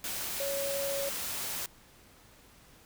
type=tone in noise; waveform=sine; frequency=557 Hz; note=C#5; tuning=8 cents sharp; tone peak=-32 dBFS; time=0.4-1.09 s; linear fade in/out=2 ms; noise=white; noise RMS=-36 dBFS; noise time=0.04-1.66 s; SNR=+1 dB; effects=pink hiss -58 dBFS RMS until 2.85 s